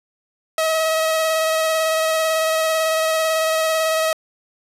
sawtooth tone with vibrato, 639 Hz, D#5, 46 cents sharp, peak -13 dBFS, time 0.58-4.13 s, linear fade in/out 2 ms, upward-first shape square, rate 18 Hz, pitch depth 13 cents each way, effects resampled to 32000 Hz + 9-bit

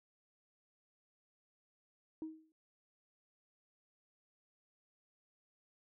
sine tone with exponential decay, 316.6 Hz, D#4, 30 cents sharp, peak -36 dBFS, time 2.22-2.52 s, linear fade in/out 1 ms, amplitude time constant 64 ms, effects tanh soft clip ceiling -36 dBFS

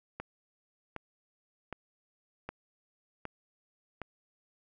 click train, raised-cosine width 0.5 ms, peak -23 dBFS, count 6, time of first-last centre 0.2-4.017 s, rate 1.31 Hz, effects none

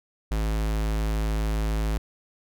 square tone, 53.6 Hz, A1, 45 cents flat, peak -24 dBFS, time 0.31-1.98 s, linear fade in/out 5 ms, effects none

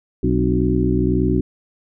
harmonic tone with a mistuned harmonic, 61.74 Hz, B1, in tune, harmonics 1 / 2 / 3 / 4 / 5 / 6, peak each -22 / -22 / -22 / -22 / -22 / -22 dBFS, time 0.23-1.41 s, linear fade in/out 5 ms, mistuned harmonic 4, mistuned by +90 cents, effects none

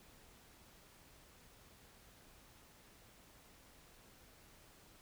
silence, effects pink hiss -63 dBFS RMS until 5.01 s

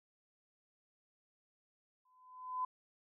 sine tone with exponential growth, 1013 Hz, B5, 44 cents sharp, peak -32 dBFS, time 2.05-2.65 s, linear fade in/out 5 ms, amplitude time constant 130 ms, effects none

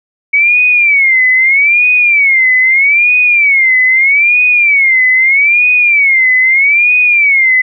sine tone with vibrato, 2240 Hz, C#7, 18 cents sharp, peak -5 dBFS, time 0.33-7.62 s, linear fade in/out 10 ms, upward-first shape sine, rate 0.79 Hz, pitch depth 180 cents each way, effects none

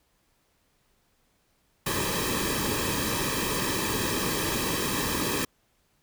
pink noise with comb filter, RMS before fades -28 dBFS, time 1.86-5.45 s, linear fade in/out 5 ms, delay 1.4 ms, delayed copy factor -0.75, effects pink hiss -69 dBFS RMS until 6.02 s

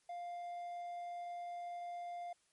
triangle tone, 700 Hz, F5, 4 cents sharp, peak -40 dBFS, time 0.09-2.33 s, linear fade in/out 5 ms, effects white hiss -75 dBFS RMS until 2.52 s + MP3 48 kbps

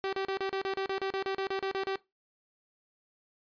sawtooth tone bursts, 386.6 Hz, G4, 24 cents flat, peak -26 dBFS, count 16, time 0.04-1.957 s, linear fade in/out 0 ms, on 87 ms, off 35 ms, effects noise-tail reverb RT60 0.2 s tail -19 dB re dry + resampled to 11025 Hz

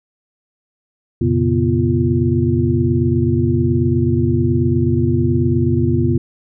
sine tone cluster, 89.1 / 117.8 / 136.6 / 245.4 / 345.3 Hz, F2 / A#2 / C#3 / B3 / F4, +35 / +19 / -25 / -11 / -20 cents, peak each -19 dBFS, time 1.21-6.18 s, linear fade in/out 5 ms, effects none

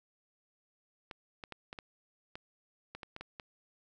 clicks, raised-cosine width 0.3 ms, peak -27 dBFS, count 11, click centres 1.112 / 1.438 / 1.523 / 1.729 / 1.788 / 2.355 / 2.95 / 3.032 / 3.164 / 3.21 / 3.398 s, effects none

